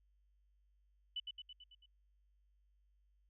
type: tone with echo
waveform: sine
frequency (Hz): 2981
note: F#7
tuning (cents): +12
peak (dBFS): -38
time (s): 1.16-1.2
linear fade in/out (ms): 5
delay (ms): 110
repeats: 6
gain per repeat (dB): -4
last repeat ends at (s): 1.86
effects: added 50 Hz sine -70 dBFS peak until 3.29 s